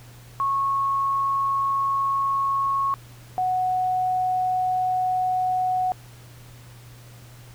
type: tone pair in turn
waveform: sine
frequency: 1098 / 738.6 Hz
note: C#6 / F#5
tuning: -17 / -3 cents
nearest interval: perfect fifth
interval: 686 cents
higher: first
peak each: -20 dBFS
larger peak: neither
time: 0.4-2.94 / 3.38-5.92 s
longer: neither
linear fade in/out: 0 ms
effects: added 120 Hz sine -44 dBFS peak until 7.54 s + pink hiss -50 dBFS RMS until 7.54 s